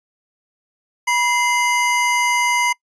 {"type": "tone pair together", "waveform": "square", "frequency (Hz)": [972.7, 2076], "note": ["B5", "C7"], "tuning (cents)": [-27, -14], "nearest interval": "octave + minor second", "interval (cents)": 1313, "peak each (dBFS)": -19, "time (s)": [1.07, 2.73], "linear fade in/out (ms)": 10, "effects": ["noise-tail reverb RT60 0.1 s tail -25 dB re dry", "resampled to 22050 Hz"]}